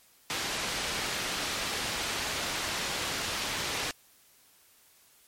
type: low-pass noise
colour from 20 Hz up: white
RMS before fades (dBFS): -33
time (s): 0.3-3.91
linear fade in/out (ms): 0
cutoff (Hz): 4600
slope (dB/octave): 12
effects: white hiss -61 dBFS RMS until 5.27 s + MP3 64 kbps